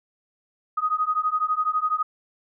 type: beating tone pair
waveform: sine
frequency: 1244.5 / 1256.5 Hz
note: D#6 / D#6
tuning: 0 / +17 cents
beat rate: 12 Hz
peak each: -24 dBFS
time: 0.77-2.03 s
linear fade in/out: 10 ms
effects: none